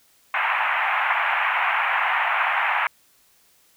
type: band-pass noise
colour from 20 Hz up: pink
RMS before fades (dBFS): -22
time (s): 0.34-2.87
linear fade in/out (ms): 2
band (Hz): 760 to 2600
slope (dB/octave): 48
effects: white hiss -59 dBFS RMS until 3.76 s